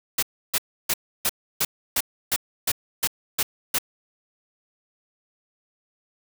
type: noise bursts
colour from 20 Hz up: white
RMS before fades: -22 dBFS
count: 11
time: 0.18-3.786 s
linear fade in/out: 5 ms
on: 46 ms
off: 310 ms
effects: none